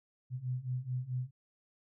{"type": "beating tone pair", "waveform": "sine", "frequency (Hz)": [124.1, 128.7], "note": ["B2", "C3"], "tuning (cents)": [9, -28], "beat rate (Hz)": 4.6, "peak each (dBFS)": [-38, -36], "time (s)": [0.3, 1.31], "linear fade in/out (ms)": 50, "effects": []}